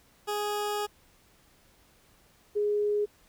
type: tone pair in turn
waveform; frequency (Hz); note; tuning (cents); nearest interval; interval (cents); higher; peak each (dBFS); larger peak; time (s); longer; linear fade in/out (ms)
20% pulse / sine; 415.3 / 415.3; G#4 / G#4; 0 / 0; unison; 0; neither; -24; neither; 0.27-0.87 / 2.55-3.06; first; 20
effects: pink hiss -62 dBFS RMS until 3.28 s